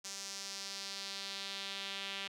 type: tone with band-pass filter sweep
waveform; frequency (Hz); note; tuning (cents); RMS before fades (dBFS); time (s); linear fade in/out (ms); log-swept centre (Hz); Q
sawtooth; 196.2; G3; +2; -43; 0.04-2.28; 10; 6100 to 3100; 2.3
effects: none

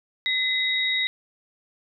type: tone pair together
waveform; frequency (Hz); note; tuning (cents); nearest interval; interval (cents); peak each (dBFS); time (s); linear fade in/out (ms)
sine; 2033 / 3789; B6 / A#7; +50 / +27; major seventh; 1077; -24; 0.26-1.07; 0
effects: none

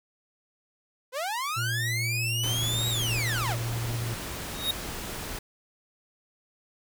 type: linear two-way sweep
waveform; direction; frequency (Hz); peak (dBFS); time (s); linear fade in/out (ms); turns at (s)
sawtooth; up then down; 481.6 to 3851 to 481.6; -25; 1.12-3.57; 50; 2.89
type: tone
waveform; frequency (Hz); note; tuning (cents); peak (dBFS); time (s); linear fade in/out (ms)
triangle; 116.54; A#2; 0; -27; 1.56-4.15; 20
type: noise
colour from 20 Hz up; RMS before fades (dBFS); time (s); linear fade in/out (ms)
pink; -36; 2.43-5.39; 5
type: tone with exponential growth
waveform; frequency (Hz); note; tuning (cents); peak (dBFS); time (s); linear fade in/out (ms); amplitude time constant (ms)
square; 3753; A#7; +11; -22; 4.48-4.71; 5; 49
effects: none

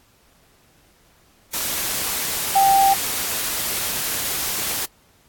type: tone in noise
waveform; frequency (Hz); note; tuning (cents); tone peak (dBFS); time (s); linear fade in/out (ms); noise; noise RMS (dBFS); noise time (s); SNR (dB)
sine; 784; G5; 0; -12; 2.55-2.94; 10; white; -24; 1.53-4.86; +9
effects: pink hiss -57 dBFS RMS until 5.28 s + AAC 64 kbps

